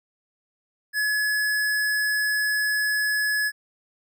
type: tone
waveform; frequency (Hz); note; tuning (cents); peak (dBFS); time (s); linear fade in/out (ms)
square; 1700; G#6; +40; -22; 0.93-3.52; 50
effects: none